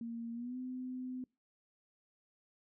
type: tone with pitch glide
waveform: sine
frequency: 232 to 254.5 Hz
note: A#3 to C4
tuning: -8 to -48 cents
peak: -39 dBFS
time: 0.01-1.24 s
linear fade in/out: 2 ms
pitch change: +160 cents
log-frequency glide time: 0.33-0.57 s
effects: noise-tail reverb RT60 0.3 s tail -26 dB re dry